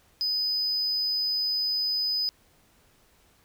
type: tone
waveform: sine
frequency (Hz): 5000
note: D#8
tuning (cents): +8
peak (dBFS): -22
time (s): 0.21-2.29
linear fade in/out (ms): 0
effects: tanh soft clip ceiling -23 dBFS + pink hiss -62 dBFS RMS until 3.44 s